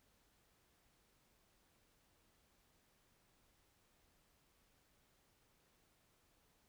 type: silence
effects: pink hiss -75 dBFS RMS until 6.68 s